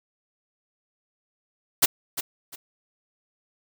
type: noise with echo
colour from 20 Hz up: white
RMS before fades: -17 dBFS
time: 1.82-1.86 s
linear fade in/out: 10 ms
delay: 350 ms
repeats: 2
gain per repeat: -12 dB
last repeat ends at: 2.56 s
effects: none